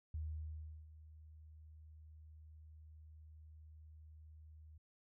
sine tone with ADSR envelope, 77.7 Hz, D#2, 2 cents flat, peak -39 dBFS, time 0.14-4.78 s, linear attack 4 ms, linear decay 720 ms, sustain -16 dB, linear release 6 ms, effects none

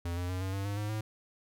square tone with pitch steps, 86 / 88.88 / 91.85 / 94.93 / 98.11 / 101.39 / 104.78 / 108.29 Hz, F2 / F2 / F#2 / F#2 / G2 / G#2 / G#2 / A2, -26 / +31 / -12 / +45 / +2 / -41 / +16 / -27 cents, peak -33 dBFS, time 0.05-1.01 s, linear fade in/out 5 ms, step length 120 ms, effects none

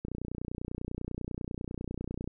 click train, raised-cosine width 3 ms, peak -23 dBFS, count 68, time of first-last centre 0.05-2.276 s, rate 30.1 Hz, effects none

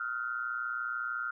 sine tone with amplitude modulation, 1396.9 Hz, F6, in tune, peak -28 dBFS, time 0-1.31 s, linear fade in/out 5 ms, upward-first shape sine, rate 120 Hz, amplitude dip 95%, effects none

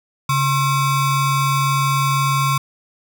square ring-modulated tone, 606 Hz, D#5, 46 cents flat, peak -13 dBFS, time 0.29-2.58 s, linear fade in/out 5 ms, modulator 467 Hz, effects none

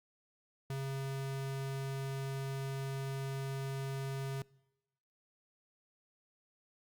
square tone, 135.7 Hz, C#3, 36 cents flat, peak -37 dBFS, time 0.7-4.42 s, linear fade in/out 2 ms, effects noise-tail reverb RT60 1.0 s tail -24 dB re dry + Opus 48 kbps

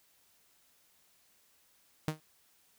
sawtooth tone with exponential decay, 155.56 Hz, D#3, in tune, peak -23 dBFS, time 2.08-2.2 s, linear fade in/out 0 ms, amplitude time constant 26 ms, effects white hiss -68 dBFS RMS until 2.78 s

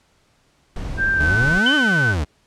brown noise, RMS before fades -27 dBFS, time 0.76-1.59 s, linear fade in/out 2 ms
sine tone with pitch glide, 1577 to 1514.5 Hz, G6 to F#6, +10 to +40 cents, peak -16 dBFS, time 0.97-2.15 s, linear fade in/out 50 ms, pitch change -70 cents, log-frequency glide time 1.15-1.32 s
40% pulse exponential two-way sweep, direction up then down, 66.1 to 311.1 to 67.5 Hz, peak -18 dBFS, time 1.19-2.25 s, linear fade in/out 20 ms, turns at 1.75 s
sine tone with exponential decay, 3047 Hz, G7, 50 cents flat, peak -15 dBFS, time 1.66-2.17 s, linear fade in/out 5 ms, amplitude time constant 110 ms
effects pink hiss -60 dBFS RMS until 2.46 s + low-pass 8000 Hz 12 dB/octave

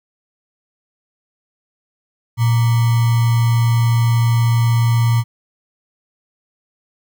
sine tone with sample-and-hold, 116.54 Hz, A#2, in tune, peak -11 dBFS, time 2.37-5.24 s, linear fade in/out 50 ms, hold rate 1050 Hz, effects none

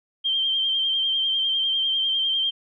sine tone with vibrato, 3159 Hz, G7, 13 cents sharp, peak -20 dBFS, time 0.24-2.51 s, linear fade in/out 20 ms, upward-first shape triangle, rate 10 Hz, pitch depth 41 cents each way, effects none

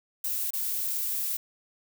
violet noise with dropouts, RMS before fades -30 dBFS, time 0.24-1.37 s, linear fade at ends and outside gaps 5 ms, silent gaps 0.506-0.534 s, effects none

